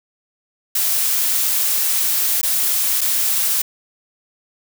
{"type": "noise with dropouts", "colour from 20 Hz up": "blue", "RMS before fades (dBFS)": -18, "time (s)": [0.75, 3.62], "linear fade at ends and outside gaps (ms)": 5, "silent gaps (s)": [[2.414, 2.43], [3.009, 3.013]], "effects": []}